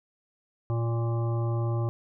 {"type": "harmonic tone", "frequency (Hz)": 116.3, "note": "A#2", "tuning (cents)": -4, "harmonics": [1, 3, 5, 7, 9, 10], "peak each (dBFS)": [-25, -35, -39, -42, -44, -45], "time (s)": [0.7, 1.89], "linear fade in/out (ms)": 0, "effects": []}